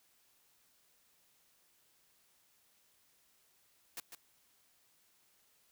white noise with echo, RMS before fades -43 dBFS, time 3.97-4 s, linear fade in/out 2 ms, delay 150 ms, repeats 1, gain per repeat -7 dB, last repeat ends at 4.15 s, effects white hiss -71 dBFS RMS until 5.71 s

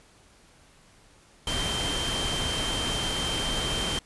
sine tone in noise, 3136 Hz, G7, in tune, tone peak -30 dBFS, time 1.47-3.99 s, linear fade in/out 2 ms, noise pink, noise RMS -30 dBFS, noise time 1.47-3.99 s, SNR -3 dB, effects pink hiss -57 dBFS RMS until 4.05 s + resampled to 24000 Hz

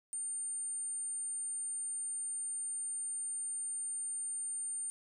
sine tone, 9000 Hz, C#9, 25 cents sharp, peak -36 dBFS, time 0.13-4.9 s, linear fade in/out 0 ms, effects none

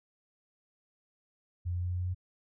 sine tone with pitch steps, 88 / 88.56 / 89.13 / 89.69 / 90.27 / 90.84 Hz, F2 / F2 / F2 / F2 / F#2 / F#2, +14 / +25 / +36 / +47 / -42 / -31 cents, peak -30 dBFS, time 1.65-2.148 s, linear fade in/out 20 ms, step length 83 ms, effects none

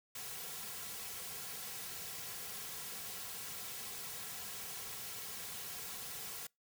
white noise with comb filter, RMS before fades -45 dBFS, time 0.15-6.47 s, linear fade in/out 5 ms, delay 3.3 ms, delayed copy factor -0.65, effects noise-tail reverb RT60 0.2 s tail -26 dB re dry

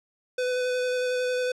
square tone with vibrato, 501 Hz, B4, 25 cents sharp, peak -25 dBFS, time 0.38-1.52 s, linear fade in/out 5 ms, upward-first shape square, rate 11 Hz, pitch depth 10 cents each way, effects low-pass 7000 Hz 12 dB/octave

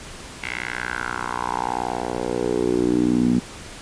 10% pulse tone with band-pass filter sweep, 60.8 Hz, B1, 26 cents flat, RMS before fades -23 dBFS, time 0.42-3.4 s, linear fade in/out 10 ms, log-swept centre 2300 to 220 Hz, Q 3.9, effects pink hiss -38 dBFS RMS until 3.81 s + resampled to 22050 Hz

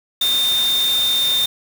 sine tone in noise, 3628 Hz, A#7, 48 cents flat, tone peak -15 dBFS, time 0.21-1.46 s, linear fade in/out 5 ms, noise white, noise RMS -26 dBFS, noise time 0.21-1.46 s, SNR +8 dB, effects none

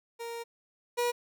30% pulse tone pair in turn, 466.2 / 482.4 Hz, A#4 / B4, 0 / -41 cents, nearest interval minor second, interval 59 cents, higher second, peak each -34 / -24 dBFS, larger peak second, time 0.19-0.44 / 0.97-1.12 s, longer first, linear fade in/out 20 ms, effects none

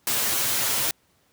white noise with comb filter, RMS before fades -24 dBFS, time 0.07-0.91 s, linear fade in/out 2 ms, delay 8.9 ms, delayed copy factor +0.65, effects pink hiss -64 dBFS RMS until 1.32 s + high-pass 80 Hz 12 dB/octave

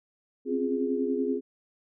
sine chord, Db major seventh, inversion third, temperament equal with one note detuned, 261.6 / 272.1 / 349.2 / 415.3 Hz, C4 / Db4 / F4 / Ab4, 0 / -32 / 0 / 0 cents, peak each -29 / -34 / -33 / -29 dBFS, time 0.45-1.41 s, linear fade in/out 50 ms, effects none

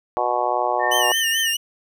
harmonic tone, 122.6 Hz, B2, 12 cents flat, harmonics 3 / 4 / 5 / 6 / 7 / 8 / 9, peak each -30 / -28 / -25 / -24 / -24 / -30 / -27 dBFS, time 0.17-1.12 s, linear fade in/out 0 ms
sine tone, 1815 Hz, A#6, 47 cents flat, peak -22 dBFS, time 0.79-1.54 s, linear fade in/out 50 ms
sawtooth tone with vibrato, 2950 Hz, F#7, 6 cents flat, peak -17 dBFS, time 0.91-1.57 s, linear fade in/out 10 ms, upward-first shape sine, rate 4.6 Hz, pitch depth 95 cents each way
effects none

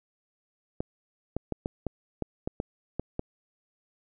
clicks, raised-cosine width 2 ms, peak -16 dBFS, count 10, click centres 0.805 / 1.366 / 1.523 / 1.659 / 1.867 / 2.223 / 2.475 / 2.601 / 2.996 / 3.194 s, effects none

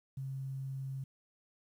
sine tone with quantisation, 134.4 Hz, C3, 47 cents sharp, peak -37 dBFS, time 0.17-1.04 s, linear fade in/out 5 ms, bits 11, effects none

